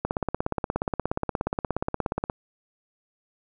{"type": "click train", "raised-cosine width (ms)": 1, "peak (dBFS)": -11, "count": 39, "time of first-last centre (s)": [0.05, 2.299], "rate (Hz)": 16.9, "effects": []}